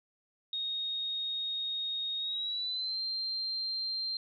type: tone with pitch glide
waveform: sine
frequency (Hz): 3729 to 4162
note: A#7 to C8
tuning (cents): 0 to -10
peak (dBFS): -32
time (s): 0.53-4.17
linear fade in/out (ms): 2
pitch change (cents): +190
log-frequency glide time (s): 2.18-3
effects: none